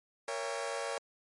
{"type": "chord", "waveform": "sawtooth", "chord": "A# diminished seventh", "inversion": "none", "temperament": "just", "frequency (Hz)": [466.2, 559.4, 671.3, 805.5], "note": ["A#4", "C#5", "E5", "G5"], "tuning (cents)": [0, 16, 31, 47], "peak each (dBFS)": [-36, -34, -39, -39], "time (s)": [0.28, 0.98], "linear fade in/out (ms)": 2, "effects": ["MP3 48 kbps"]}